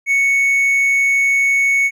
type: tone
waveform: triangle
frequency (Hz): 2217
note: C#7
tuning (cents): 0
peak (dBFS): -10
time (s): 0.06-1.91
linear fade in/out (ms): 50
effects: none